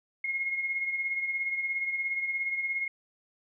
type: beating tone pair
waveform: sine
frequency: 2153 / 2170 Hz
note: C7 / C#7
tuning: +49 / -37 cents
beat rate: 17 Hz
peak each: -29 / -38 dBFS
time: 0.24-2.88 s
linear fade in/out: 5 ms
effects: none